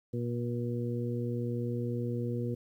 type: harmonic tone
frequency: 119.9 Hz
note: A#2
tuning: 49 cents sharp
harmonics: 1 / 2 / 3 / 4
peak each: -33 / -36 / -39 / -39 dBFS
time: 0.13-2.55 s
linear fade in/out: 10 ms
effects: 11-bit